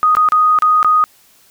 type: tone with dropouts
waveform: sine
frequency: 1244.5 Hz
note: D#6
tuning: in tune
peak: -8 dBFS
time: 0.03-1.04 s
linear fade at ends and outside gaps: 0 ms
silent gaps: 0.151-0.169 / 0.288-0.321 / 0.588-0.622 / 0.829-0.846 s
effects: white hiss -50 dBFS RMS until 1.5 s